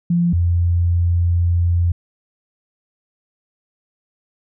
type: tone pair in turn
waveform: sine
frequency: 172.6 / 86.5 Hz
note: F3 / F2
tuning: -20 / -16 cents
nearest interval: octave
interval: 1196 cents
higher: first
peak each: -13 dBFS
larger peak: neither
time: 0.1-0.33 / 0.33-1.92 s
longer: second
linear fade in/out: 5 ms
effects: none